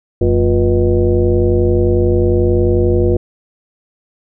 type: tone with frequency modulation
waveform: sine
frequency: 223.6 Hz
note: A3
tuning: 28 cents sharp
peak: -9 dBFS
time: 0.21-3.17 s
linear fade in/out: 5 ms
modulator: 132 Hz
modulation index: 2
effects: none